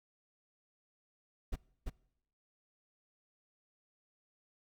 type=noise with echo; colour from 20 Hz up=brown; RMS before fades=-35 dBFS; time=1.52-1.56 s; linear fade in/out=10 ms; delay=340 ms; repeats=1; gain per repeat=-2 dB; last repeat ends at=1.9 s; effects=noise-tail reverb RT60 0.8 s tail -23 dB re dry